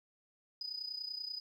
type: tone with amplitude modulation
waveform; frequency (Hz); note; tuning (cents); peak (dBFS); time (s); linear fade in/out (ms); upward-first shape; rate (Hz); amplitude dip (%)
sine; 4978; D#8; 0; -35; 0.61-1.4; 2; sine; 30.3; 80
effects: tanh soft clip ceiling -32 dBFS + 12-bit